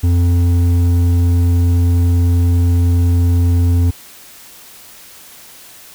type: tone with hard clipping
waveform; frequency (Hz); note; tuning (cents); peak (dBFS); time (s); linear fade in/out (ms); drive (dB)
sine; 87; F2; -6; -11; 0.03-3.91; 10; 7
effects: white hiss -39 dBFS RMS until 5.94 s